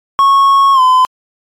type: tone with pitch glide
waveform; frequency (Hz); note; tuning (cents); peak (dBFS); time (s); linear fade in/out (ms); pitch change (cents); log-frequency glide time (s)
triangle; 1100 to 1020.4; C#6 to C6; -14 to -44; -3; 0.19-1.05; 0; -130; 0.73-0.81
effects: MP3 96 kbps